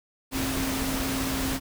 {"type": "tone in noise", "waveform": "sine", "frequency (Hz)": 266.1, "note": "C4", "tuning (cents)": 29, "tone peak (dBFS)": -29, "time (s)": [0.31, 1.6], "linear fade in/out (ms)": 50, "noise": "pink", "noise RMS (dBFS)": -30, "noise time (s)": [0.31, 1.6], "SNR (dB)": -2, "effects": []}